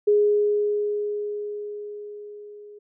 sine tone with level ramp, 415.3 Hz, G#4, in tune, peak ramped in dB -14 to -41 dBFS, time 0.07-2.79 s, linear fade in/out 10 ms, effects none

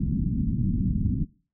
white low-pass noise, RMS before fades -25 dBFS, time 0-1.25 s, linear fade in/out 10 ms, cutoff 250 Hz, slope 48 dB/octave, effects noise-tail reverb RT60 0.4 s tail -22 dB re dry

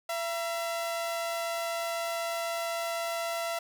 sawtooth tone pair together, 674 / 956.8 Hz, E5 / A#5, +38 / +45 cents, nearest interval tritone, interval 607 cents, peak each -27 / -38 dBFS, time 0.09-3.59 s, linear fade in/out 5 ms, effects none

